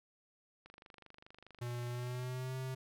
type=click train; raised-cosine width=0.3 ms; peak=-39 dBFS; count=40; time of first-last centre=0.66-2.233 s; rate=24.8 Hz
type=tone with pitch glide; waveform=square; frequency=121 to 130.44 Hz; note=B2 to C3; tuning=-35 to -5 cents; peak=-39 dBFS; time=1.61-2.75 s; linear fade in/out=10 ms; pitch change=+130 cents; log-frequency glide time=1.88-2.56 s
effects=none